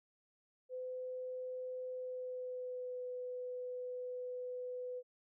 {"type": "tone with pitch glide", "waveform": "sine", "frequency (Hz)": [508, 499.3], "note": ["B4", "B4"], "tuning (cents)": [49, 19], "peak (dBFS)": -40, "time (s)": [0.69, 5.03], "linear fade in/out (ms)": 50, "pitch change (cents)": -30, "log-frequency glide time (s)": [1.91, 3.05], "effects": []}